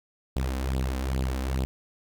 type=tone with flanger; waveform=sawtooth; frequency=65.41 Hz; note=C2; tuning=in tune; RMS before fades=-28 dBFS; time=0.36-1.65 s; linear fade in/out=0 ms; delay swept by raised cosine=0.24 to 3.94 ms; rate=2.4 Hz; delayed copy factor=+0.7; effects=none